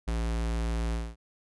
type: tone with ADSR envelope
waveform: square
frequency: 56.7 Hz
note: A#1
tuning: 47 cents flat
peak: -26 dBFS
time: 0.07-1.16 s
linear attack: 17 ms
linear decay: 8 ms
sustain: -2 dB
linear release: 230 ms
effects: resampled to 24000 Hz